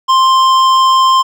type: tone with hard clipping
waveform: sine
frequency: 1049 Hz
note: C6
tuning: 4 cents sharp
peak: -8 dBFS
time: 0.08-1.23 s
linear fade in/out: 20 ms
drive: 11 dB
effects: none